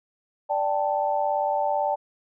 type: chord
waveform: sine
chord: D suspended fourth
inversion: none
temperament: just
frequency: 587.3 / 783.1 / 881 Hz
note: D5 / G5 / A5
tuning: 0 / -2 / +2 cents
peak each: -26 dBFS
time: 0.49-1.96 s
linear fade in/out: 20 ms
effects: none

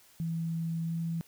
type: tone with pitch glide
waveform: sine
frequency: 164.81 to 165.96 Hz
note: E3 to E3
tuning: 0 to +12 cents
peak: -30 dBFS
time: 0.2-1.21 s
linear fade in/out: 0 ms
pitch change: +12 cents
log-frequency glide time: 0.85-0.92 s
effects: white hiss -60 dBFS RMS until 1.27 s

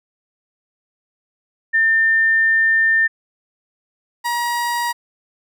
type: tone pair in turn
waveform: sine / 30% pulse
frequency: 1800 / 953.5 Hz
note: A6 / A#5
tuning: +39 / +39 cents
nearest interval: major seventh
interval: 1100 cents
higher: first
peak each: -12 / -16 dBFS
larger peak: first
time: 1.73-3.08 / 4.24-4.93 s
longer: first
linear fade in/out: 20 ms
effects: none

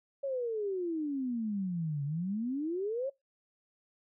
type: exponential two-way sweep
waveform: sine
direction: down then up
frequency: 563 to 138.8 to 563 Hz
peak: -31 dBFS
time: 0.23-3.1 s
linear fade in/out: 10 ms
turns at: 2.04 s
effects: noise-tail reverb RT60 0.2 s tail -24 dB re dry

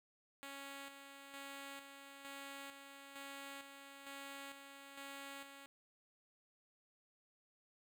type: tone with tremolo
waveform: 5% pulse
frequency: 277.2 Hz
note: C#4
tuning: in tune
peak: -37 dBFS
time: 0.43-5.66 s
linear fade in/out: 0 ms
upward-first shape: square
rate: 1.1 Hz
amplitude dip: 50%
effects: none

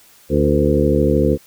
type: harmonic tone with a mistuned harmonic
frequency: 73 Hz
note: D2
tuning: 10 cents flat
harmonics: 1 / 2 / 3 / 4 / 5 / 6 / 7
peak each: -20 / -20 / -20 / -20 / -20 / -20 / -20 dBFS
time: 0.29-1.38 s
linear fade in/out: 50 ms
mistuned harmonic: 6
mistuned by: +53 cents
effects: white hiss -49 dBFS RMS until 1.46 s

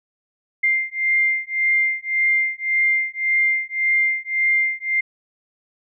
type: beating tone pair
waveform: sine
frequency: 2100 / 2101.8 Hz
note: C7 / C7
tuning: +6 / +7 cents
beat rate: 1.8 Hz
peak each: -20 dBFS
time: 0.63-5.01 s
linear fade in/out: 10 ms
effects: none

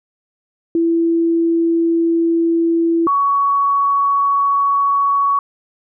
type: tone pair in turn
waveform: sine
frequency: 333.4 / 1121.4 Hz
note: E4 / C#6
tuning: +20 / +20 cents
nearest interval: octave + major sixth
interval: 2100 cents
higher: second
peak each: -12 dBFS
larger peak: neither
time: 0.75-3.07 / 3.07-5.39 s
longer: neither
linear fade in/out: 2 ms
effects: none

